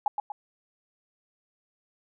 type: tone with echo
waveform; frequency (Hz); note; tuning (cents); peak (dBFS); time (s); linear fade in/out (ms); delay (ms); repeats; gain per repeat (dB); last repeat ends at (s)
sine; 830.6; G#5; 0; -20; 0.06-0.08; 2; 120; 2; -6; 0.32
effects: none